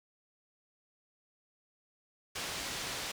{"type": "low-pass noise", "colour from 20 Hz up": "white", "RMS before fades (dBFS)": -39, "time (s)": [2.35, 3.12], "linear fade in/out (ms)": 10, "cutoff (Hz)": 5600, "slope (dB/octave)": 12, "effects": []}